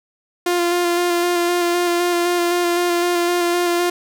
sawtooth tone with vibrato, 349.2 Hz, F4, in tune, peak -12 dBFS, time 0.46-3.9 s, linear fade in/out 5 ms, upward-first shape square, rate 3.9 Hz, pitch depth 15 cents each way, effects none

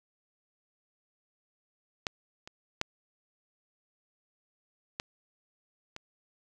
clicks, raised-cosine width 0.2 ms, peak -13 / -27 / -11 / -16 / -24 dBFS, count 5, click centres 2.068 / 2.475 / 2.814 / 4.999 / 5.964 s, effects none

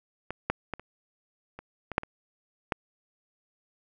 clicks, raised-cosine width 0.5 ms, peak -18 / -10 / -17 / -29 / -26 / -20 / -6 / -24 / -11 dBFS, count 9, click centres 0.306 / 0.5 / 0.737 / 0.796 / 1.59 / 1.917 / 1.981 / 2.034 / 2.722 s, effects none

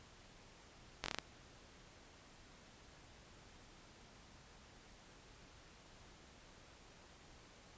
slowing click train, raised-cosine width 0.2 ms, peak -20 dBFS, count 6, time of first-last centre 1.04-1.186 s, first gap 20 ms, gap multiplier 1.19, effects pink hiss -61 dBFS RMS until 7.77 s + resampled to 16000 Hz

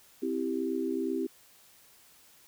sine chord, C major, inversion none, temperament equal, 261.6 / 329.6 / 392 Hz, C4 / E4 / G4, 0 / 0 / 0 cents, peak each -33 dBFS, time 0.22-1.27 s, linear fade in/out 10 ms, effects white hiss -59 dBFS RMS until 2.47 s

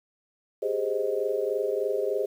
sine chord, Ab major seventh, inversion third, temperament equal, 392 / 415.3 / 523.3 / 622.3 Hz, G4 / Ab4 / C5 / Eb5, 0 / 0 / 0 / 0 cents, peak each -31 / -28 / -30 / -33 dBFS, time 0.62-2.26 s, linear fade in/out 10 ms, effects 9-bit

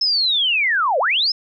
sine linear two-way sweep, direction down then up, 5274 to 479.2 to 5274 Hz, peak -15 dBFS, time 0.01-1.32 s, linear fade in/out 5 ms, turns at 0.99 s, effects none

